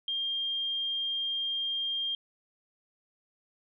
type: tone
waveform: sine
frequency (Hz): 3205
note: G7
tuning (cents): +38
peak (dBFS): -29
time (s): 0.08-2.15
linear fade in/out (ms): 2
effects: none